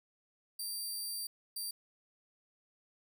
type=tone bursts at uneven times; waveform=15% pulse; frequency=4699 Hz; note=D8; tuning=in tune; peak=-31 dBFS; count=2; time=0.59-1.27 / 1.56-1.71 s; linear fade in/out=5 ms; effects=none